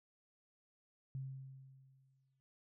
sine tone with exponential decay, 133.5 Hz, C3, 35 cents sharp, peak -39 dBFS, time 1.15-2.4 s, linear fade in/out 0 ms, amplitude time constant 270 ms, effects none

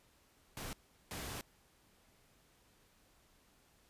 pink noise bursts at uneven times, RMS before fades -44 dBFS, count 2, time 0.57-0.73 / 1.11-1.41 s, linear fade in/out 0 ms, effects pink hiss -69 dBFS RMS until 3.89 s + resampled to 32000 Hz

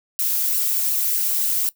violet noise with flanger, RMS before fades -21 dBFS, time 0.19-1.69 s, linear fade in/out 0 ms, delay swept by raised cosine 0.69 to 3.09 ms, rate 2.7 Hz, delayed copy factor +0.5, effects noise-tail reverb RT60 0.1 s tail -18 dB re dry

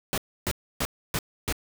pink noise bursts, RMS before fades -27 dBFS, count 5, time 0.13-1.525 s, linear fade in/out 0 ms, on 47 ms, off 290 ms, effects none

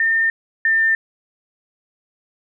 sine tone pair in turn, 1811 / 1797.5 Hz, A6 / A6, +49 / +36 cents, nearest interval unison, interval 13 cents, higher first, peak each -14 / -13 dBFS, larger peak second, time 0-0.3 / 0.65-0.95 s, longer neither, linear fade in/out 2 ms, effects none

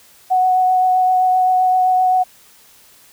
sine tone with vibrato, 740 Hz, F#5, in tune, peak -11 dBFS, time 0.3-2.24 s, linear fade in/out 20 ms, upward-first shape triangle, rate 7.7 Hz, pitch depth 13 cents each way, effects white hiss -48 dBFS RMS until 3.12 s

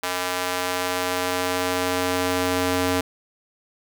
square tone with high-pass filter sweep, 90.7 Hz, F#2, 34 cents flat, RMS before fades -24 dBFS, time 0.03-3.01 s, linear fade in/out 5 ms, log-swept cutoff 750 to 260 Hz, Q 0.71, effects none

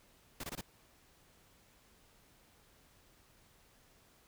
pink noise bursts, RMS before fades -42 dBFS, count 4, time 0.4-0.611 s, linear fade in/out 5 ms, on 37 ms, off 21 ms, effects pink hiss -66 dBFS RMS until 4.27 s

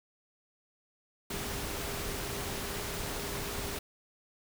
sine tone in noise, 403.5 Hz, G#4, 50 cents flat, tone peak -44 dBFS, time 1.3-3.79 s, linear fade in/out 5 ms, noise pink, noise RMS -37 dBFS, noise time 1.3-3.79 s, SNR -10 dB, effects none

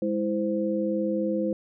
sine tone cluster, 205.7 / 329 / 517 Hz, G#3 / E4 / C5, -16 / -3 / -21 cents, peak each -28 dBFS, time 0.02-1.53 s, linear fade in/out 2 ms, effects none

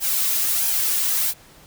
blue noise with flanger, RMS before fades -21 dBFS, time 0-1.34 s, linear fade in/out 50 ms, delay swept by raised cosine 1.2 to 2.9 ms, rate 1.5 Hz, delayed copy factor +0.5, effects pink hiss -49 dBFS RMS until 1.66 s

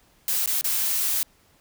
blue noise with dropouts, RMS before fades -24 dBFS, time 0.28-1.23 s, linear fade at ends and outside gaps 0 ms, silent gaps 0.46-0.475 / 0.611-0.643 s, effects pink hiss -60 dBFS RMS until 1.6 s

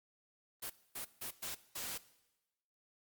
white noise bursts at uneven times, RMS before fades -42 dBFS, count 5, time 0.62-0.7 / 0.95-1.05 / 1.21-1.31 / 1.42-1.55 / 1.75-1.98 s, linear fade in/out 10 ms, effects noise-tail reverb RT60 1.0 s tail -18 dB re dry + Opus 32 kbps

